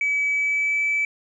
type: tone with pitch glide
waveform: sine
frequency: 2287 to 2307 Hz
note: D7 to D7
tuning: -47 to -31 cents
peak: -18 dBFS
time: 0.01-1.05 s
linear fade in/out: 2 ms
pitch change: +16 cents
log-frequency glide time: 0.31-0.82 s
effects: tanh soft clip ceiling -16 dBFS